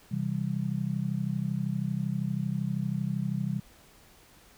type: chord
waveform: sine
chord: C major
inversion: none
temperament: just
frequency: 130.81 / 163.52 / 196.22 Hz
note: C3 / E3 / G3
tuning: 0 / -14 / +2 cents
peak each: -32 dBFS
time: 0.11-3.6 s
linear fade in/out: 10 ms
effects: pink hiss -57 dBFS RMS until 4.57 s